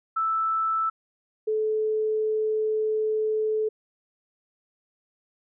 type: tone pair in turn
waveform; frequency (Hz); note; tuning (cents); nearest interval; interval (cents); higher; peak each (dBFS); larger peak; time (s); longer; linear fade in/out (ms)
sine; 1318.5 / 433.2; E6 / A4; 0 / -27; octave + perfect fifth; 1927; first; -22; neither; 0.16-0.9 / 1.47-3.69; second; 10
effects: none